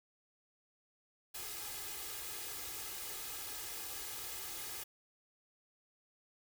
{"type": "noise with comb filter", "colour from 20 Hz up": "white", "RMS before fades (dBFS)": -44, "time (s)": [1.34, 4.84], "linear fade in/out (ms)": 10, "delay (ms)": 2.4, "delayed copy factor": 0.8, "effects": []}